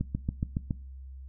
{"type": "click train", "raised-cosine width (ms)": 5, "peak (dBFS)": -16, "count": 6, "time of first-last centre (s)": [0.01, 0.708], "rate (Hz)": 7.16, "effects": ["noise-tail reverb RT60 0.4 s tail -20 dB re dry", "added 66 Hz sine -41 dBFS peak until 1.28 s"]}